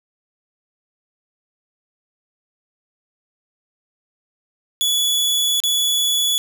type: tone with dropouts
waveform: sawtooth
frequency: 3414 Hz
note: G#7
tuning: 47 cents sharp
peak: -13 dBFS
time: 4.81-6.38 s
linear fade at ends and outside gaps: 0 ms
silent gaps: 5.602-5.637 s
effects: 8-bit